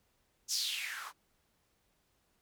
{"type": "noise with band-pass filter sweep", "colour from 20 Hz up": "blue", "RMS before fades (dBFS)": -37, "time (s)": [0.48, 1.13], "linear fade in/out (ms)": 50, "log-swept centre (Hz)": [6200, 950], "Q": 5, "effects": ["pink hiss -75 dBFS RMS until 2.41 s"]}